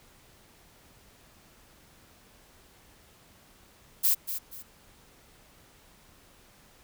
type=noise with echo; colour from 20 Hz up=violet; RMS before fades=-23 dBFS; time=4.03-4.15 s; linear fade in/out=20 ms; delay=240 ms; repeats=2; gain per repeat=-10 dB; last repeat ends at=4.63 s; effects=pink hiss -58 dBFS RMS until 6.83 s